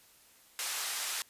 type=band-pass noise; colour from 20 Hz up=white; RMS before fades=-36 dBFS; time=0.59-1.22 s; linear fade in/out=0 ms; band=840 to 10000 Hz; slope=12 dB/octave; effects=white hiss -61 dBFS RMS until 1.29 s + resampled to 32000 Hz